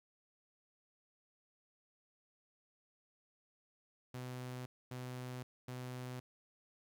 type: tone bursts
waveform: sawtooth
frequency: 126.1 Hz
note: B2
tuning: 36 cents sharp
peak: -39 dBFS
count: 3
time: 4.14-6.2 s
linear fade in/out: 5 ms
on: 520 ms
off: 250 ms
effects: 13-bit